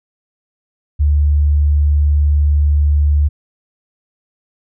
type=tone; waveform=sine; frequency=73.4 Hz; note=D2; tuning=in tune; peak=-9 dBFS; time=0.99-3.29 s; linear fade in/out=20 ms; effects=none